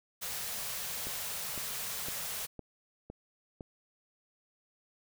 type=band-stop noise; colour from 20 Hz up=white; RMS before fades=-38 dBFS; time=0.21-2.47 s; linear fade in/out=20 ms; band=230 to 400 Hz; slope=96 dB/octave
type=click train; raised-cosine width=2 ms; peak=-29 dBFS; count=6; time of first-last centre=1.07-3.608 s; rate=1.97 Hz
effects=none